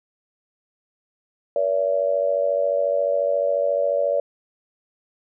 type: tone with amplitude modulation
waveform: sine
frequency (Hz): 570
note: C#5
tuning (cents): +48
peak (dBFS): -14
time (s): 1.56-4.2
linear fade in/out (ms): 2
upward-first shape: sine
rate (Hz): 94.2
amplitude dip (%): 90
effects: none